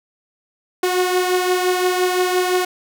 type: beating tone pair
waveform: sawtooth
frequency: 363.2 / 369 Hz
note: F#4 / F#4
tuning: -32 / -5 cents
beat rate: 5.8 Hz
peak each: -13 / -19 dBFS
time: 0.83-2.65 s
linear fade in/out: 5 ms
effects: none